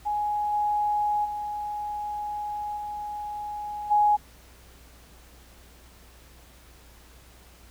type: tone with level steps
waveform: sine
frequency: 834 Hz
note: G#5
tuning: 7 cents sharp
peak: -24 / -22 / -29 / -31 / -17 dBFS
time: 0.05-4.17 s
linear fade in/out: 20 ms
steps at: 0.52 / 1.24 / 2.76 / 3.9 s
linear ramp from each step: 20 ms
effects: added 60 Hz sine -52 dBFS peak until 7.7 s + pink hiss -54 dBFS RMS until 7.7 s